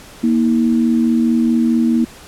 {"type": "tone pair together", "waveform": "sine", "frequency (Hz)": [235.4, 320], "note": ["A#3", "D#4"], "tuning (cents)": [17, 49], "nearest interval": "perfect fourth", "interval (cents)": 532, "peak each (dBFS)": [-12, -18], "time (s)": [0.23, 2.05], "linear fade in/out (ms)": 10, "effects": ["pink hiss -39 dBFS RMS until 2.27 s", "low-pass 12000 Hz 12 dB/octave"]}